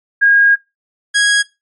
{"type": "tone pair in turn", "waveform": ["sine", "sawtooth"], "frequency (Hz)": [1631, 1651.9], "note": ["G#6", "G#6"], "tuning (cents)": [-32, -10], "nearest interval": "unison", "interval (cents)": 22, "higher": "second", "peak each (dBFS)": -6, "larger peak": "neither", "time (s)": [[0.21, 0.56], [1.14, 1.43]], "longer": "first", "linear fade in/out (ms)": 20, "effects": ["noise-tail reverb RT60 0.2 s tail -18 dB re dry", "MP3 48 kbps"]}